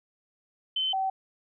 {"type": "tone pair in turn", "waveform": "sine", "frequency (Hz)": [3066, 766.5], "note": ["G7", "G5"], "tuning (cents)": [-39, -39], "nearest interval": "2 octaves", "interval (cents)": 2400, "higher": "first", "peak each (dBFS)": -25, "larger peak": "neither", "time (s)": [[0.76, 0.93], [0.93, 1.1]], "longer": "neither", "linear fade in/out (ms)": 5, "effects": []}